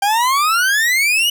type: exponential sweep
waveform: 40% pulse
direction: up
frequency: 784 to 2980 Hz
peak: -12 dBFS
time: 0.02-1.3 s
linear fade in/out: 5 ms
effects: none